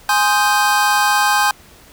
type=chord; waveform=square; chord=Ab major seventh; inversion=none; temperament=equal; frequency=830.6 / 1046.5 / 1244.5 / 1568 Hz; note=Ab5 / C6 / Eb6 / G6; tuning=0 / 0 / 0 / 0 cents; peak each=-17 / -20 / -23 / -18 dBFS; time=0.09-1.51 s; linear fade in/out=2 ms; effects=pink hiss -45 dBFS RMS until 1.92 s